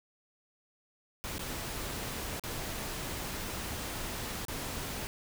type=noise with dropouts; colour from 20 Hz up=pink; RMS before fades=-38 dBFS; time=1.24-5.07 s; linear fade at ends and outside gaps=0 ms; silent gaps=1.382-1.393 / 2.396-2.437 / 4.451-4.483 s; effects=none